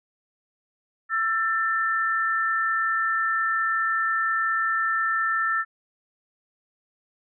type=tone pair together; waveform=sine; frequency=1335 / 1780.6 Hz; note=E6 / A6; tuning=+22 / +20 cents; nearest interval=perfect fourth; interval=498 cents; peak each=-24 dBFS; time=1.09-5.65 s; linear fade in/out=50 ms; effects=none